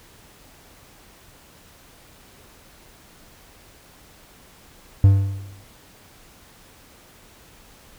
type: tone with exponential decay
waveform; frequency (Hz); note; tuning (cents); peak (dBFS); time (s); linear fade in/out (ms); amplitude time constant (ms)
triangle; 98.1; G2; +2; -5; 5.04-5.64; 0; 130
effects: pink hiss -50 dBFS RMS until 7.98 s